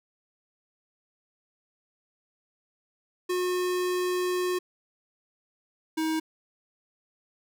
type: tone pair in turn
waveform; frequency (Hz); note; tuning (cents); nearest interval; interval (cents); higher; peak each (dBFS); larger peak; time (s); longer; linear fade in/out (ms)
square; 361.9 / 317.7; F#4 / D#4; -38 / +36; major second; 226; first; -26; neither; 3.29-4.59 / 5.97-6.2; first; 10
effects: none

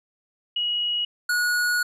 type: tone pair in turn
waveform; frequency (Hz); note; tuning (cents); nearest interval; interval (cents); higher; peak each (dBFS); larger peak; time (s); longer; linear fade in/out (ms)
sine / square; 2904 / 1455.1; F#7 / F#6; -33 / -29; octave; 1196; first; -22 / -21; second; 0.56-1.05 / 1.29-1.83; second; 5
effects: resampled to 32000 Hz

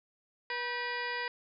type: harmonic tone with a mistuned harmonic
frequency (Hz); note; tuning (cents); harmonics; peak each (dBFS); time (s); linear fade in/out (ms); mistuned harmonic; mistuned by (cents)
484.9; B4; -32; 1 / 2 / 3 / 4 / 5 / 6 / 7 / 8 / 9 / 10; -42 / -39 / -42 / -37 / -43 / -48 / -51 / -51 / -53 / -45; 0.5-1.28; 2; 3; +110
effects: none

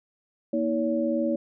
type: tone cluster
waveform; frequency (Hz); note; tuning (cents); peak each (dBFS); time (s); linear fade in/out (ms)
sine; 236.9 / 320 / 565; A#3 / D#4 / C#5; +28 / +49 / +33; -27; 0.53-1.36; 5
effects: none

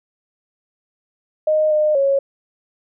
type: tone with pitch steps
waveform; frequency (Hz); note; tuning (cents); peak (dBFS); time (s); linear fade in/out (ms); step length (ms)
sine; 618 / 609 / 551; D#5 / D#5 / C#5; -12 / -37 / -11; -13; 1.47-2.19; 5; 240
effects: none

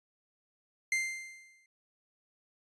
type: tone with exponential decay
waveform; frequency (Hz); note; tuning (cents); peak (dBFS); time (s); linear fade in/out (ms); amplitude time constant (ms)
45% pulse; 2092; C7; -1; -26; 0.92-1.66; 2; 160
effects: resampled to 22050 Hz

